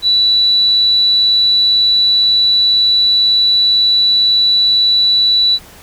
sine tone, 3951 Hz, B7, in tune, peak -8 dBFS, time 0.02-5.59 s, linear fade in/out 50 ms, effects pink hiss -39 dBFS RMS until 5.82 s

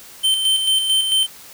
square tone with tremolo, 3100 Hz, G7, 20 cents flat, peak -14 dBFS, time 0.23-1.27 s, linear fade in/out 20 ms, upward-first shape square, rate 4.5 Hz, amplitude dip 45%, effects white hiss -41 dBFS RMS until 1.53 s

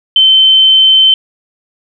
sine tone, 3084 Hz, G7, 29 cents flat, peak -3 dBFS, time 0.16-1.14 s, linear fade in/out 2 ms, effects none

